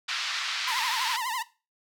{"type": "band-pass noise", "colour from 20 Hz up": "white", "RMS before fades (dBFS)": -31, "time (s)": [0.08, 1.17], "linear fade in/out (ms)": 10, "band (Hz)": [1100, 4700], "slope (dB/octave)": 24}
{"type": "tone with vibrato", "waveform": "sawtooth", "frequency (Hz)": 961, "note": "B5", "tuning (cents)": -48, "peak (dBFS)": -25, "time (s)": [0.67, 1.43], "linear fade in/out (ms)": 10, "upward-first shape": "triangle", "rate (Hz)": 12, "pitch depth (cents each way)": 180}
{"effects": ["noise-tail reverb RT60 0.3 s tail -17 dB re dry"]}